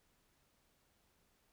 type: silence
effects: pink hiss -75 dBFS RMS until 1.52 s